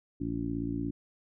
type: harmonic tone with a mistuned harmonic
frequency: 57 Hz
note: A#1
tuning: 38 cents flat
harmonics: 1 / 2 / 3 / 4 / 5 / 6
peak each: -41 / -39 / -40 / -40 / -33 / -41 dBFS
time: 0.2-0.91 s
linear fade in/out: 10 ms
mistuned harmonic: 1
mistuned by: -16 cents
effects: none